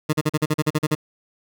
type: tone bursts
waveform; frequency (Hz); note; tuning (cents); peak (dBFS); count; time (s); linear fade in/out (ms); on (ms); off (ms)
20% pulse; 153.3; D#3; -25; -12; 11; 0.09-0.951; 10; 41; 41
effects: none